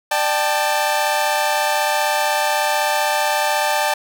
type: chord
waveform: sawtooth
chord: D suspended fourth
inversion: none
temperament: equal with one note detuned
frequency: 598.3 / 784 / 880 Hz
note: D5 / G5 / A5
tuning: +32 / 0 / 0 cents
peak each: -18 / -18 / -16 dBFS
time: 0.11-3.94 s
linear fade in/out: 5 ms
effects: none